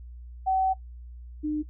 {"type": "tone pair in turn", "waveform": "sine", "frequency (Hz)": [760, 302.5], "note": ["F#5", "D#4"], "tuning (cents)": [46, -49], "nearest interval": "octave + major third", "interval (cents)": 1595, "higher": "first", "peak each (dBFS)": [-21, -25], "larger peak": "first", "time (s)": [[0.46, 0.74], [1.43, 1.63]], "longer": "first", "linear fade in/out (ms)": 20, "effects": ["noise-tail reverb RT60 0.1 s tail -19 dB re dry", "added 60 Hz sine -40 dBFS peak until 1.69 s"]}